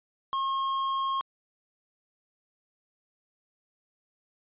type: tone with tanh clipping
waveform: triangle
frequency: 1078 Hz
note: C#6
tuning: 49 cents flat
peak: -28 dBFS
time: 0.33-1.21 s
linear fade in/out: 0 ms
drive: 14 dB
effects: resampled to 8000 Hz

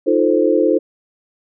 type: chord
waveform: sine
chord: F dominant seventh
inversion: third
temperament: equal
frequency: 311.1 / 349.2 / 440 / 523.3 Hz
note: Eb4 / F4 / A4 / C5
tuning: 0 / 0 / 0 / 0 cents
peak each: -17 dBFS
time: 0.06-0.79 s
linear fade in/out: 20 ms
effects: none

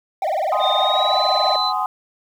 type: tone with vibrato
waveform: triangle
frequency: 690 Hz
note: F5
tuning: 21 cents flat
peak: -16 dBFS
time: 0.22-1.56 s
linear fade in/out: 2 ms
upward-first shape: sine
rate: 20 Hz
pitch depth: 250 cents each way
type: chord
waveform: sine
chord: Ab dominant seventh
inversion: third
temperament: just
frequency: 747.5 / 830.6 / 1038.3 / 1245.9 Hz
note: Gb5 / Ab5 / C6 / Eb6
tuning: +17 / 0 / -14 / +2 cents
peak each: -24 dBFS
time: 0.52-1.86 s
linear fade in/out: 2 ms
type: tone with pitch glide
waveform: sine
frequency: 3650 to 4027 Hz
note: A#7 to B7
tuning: -37 to +33 cents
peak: -20 dBFS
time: 0.59-1.73 s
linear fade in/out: 50 ms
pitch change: +170 cents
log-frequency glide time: 0.77-1.23 s
effects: tanh soft clip ceiling -6 dBFS + 8-bit

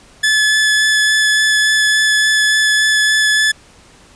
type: tone with vibrato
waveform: sawtooth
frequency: 1724 Hz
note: A6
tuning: 36 cents flat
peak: -7 dBFS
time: 0.23-3.52 s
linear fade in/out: 10 ms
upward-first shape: sine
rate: 3.5 Hz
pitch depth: 9 cents each way
effects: pink hiss -45 dBFS RMS until 4.15 s + resampled to 22050 Hz

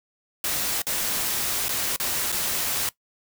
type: noise with dropouts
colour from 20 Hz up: white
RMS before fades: -26 dBFS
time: 0.44-2.89 s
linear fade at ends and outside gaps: 2 ms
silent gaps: 0.819-0.867 / 1.684-1.691 / 1.962-1.999 / 2.319-2.324 s
effects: noise-tail reverb RT60 0.1 s tail -19 dB re dry

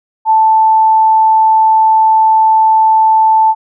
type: tone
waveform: sine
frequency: 880 Hz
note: A5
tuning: in tune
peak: -5 dBFS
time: 0.25-3.55 s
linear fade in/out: 50 ms
effects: none

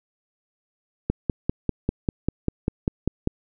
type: click train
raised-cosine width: 3 ms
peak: -8 dBFS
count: 12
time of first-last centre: 1.1-3.274 s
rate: 5.06 Hz
effects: none

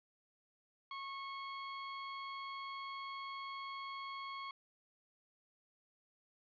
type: tone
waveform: sawtooth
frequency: 1095 Hz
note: C#6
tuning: 22 cents flat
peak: -39 dBFS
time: 0.91-4.51 s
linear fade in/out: 2 ms
effects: resampled to 11025 Hz + 12-bit

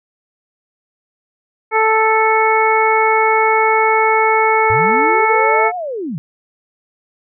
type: harmonic tone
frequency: 440.1 Hz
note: A4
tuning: in tune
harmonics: 1 / 2 / 3 / 4 / 5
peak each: -16 / -14 / -18 / -25 / -17 dBFS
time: 1.71-5.72 s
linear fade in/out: 50 ms
type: linear two-way sweep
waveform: sine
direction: up then down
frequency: 93.1 to 734 to 134.6 Hz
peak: -20 dBFS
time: 4.7-6.18 s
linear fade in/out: 0 ms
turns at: 5.76 s
effects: none

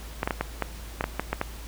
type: clicks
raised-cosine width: 0.5 ms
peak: -10 dBFS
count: 10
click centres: 0.231 / 0.275 / 0.308 / 0.41 / 0.623 / 1.009 / 1.041 / 1.196 / 1.33 / 1.414 s
effects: added 55 Hz sine -38 dBFS peak until 1.67 s + pink hiss -45 dBFS RMS until 1.67 s

